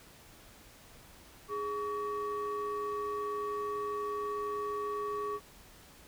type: ring-modulated tone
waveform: triangle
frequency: 359.1 Hz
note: F4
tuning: 48 cents sharp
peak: -28 dBFS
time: 1.48-5.4 s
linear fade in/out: 50 ms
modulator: 774 Hz
effects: pink hiss -56 dBFS RMS until 6.07 s